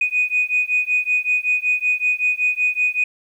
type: beating tone pair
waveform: sine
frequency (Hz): 2483 / 2488.3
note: D#7 / D#7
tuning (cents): -4 / 0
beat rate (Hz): 5.3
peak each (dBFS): -19 / -19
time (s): 0.01-3.04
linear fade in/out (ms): 5
effects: tanh soft clip ceiling -9 dBFS + 9-bit